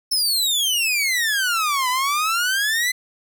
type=exponential two-way sweep; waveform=sawtooth; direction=down then up; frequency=5340 to 987.8 to 2041 Hz; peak=-15 dBFS; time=0.11-2.92 s; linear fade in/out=10 ms; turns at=1.89 s; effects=none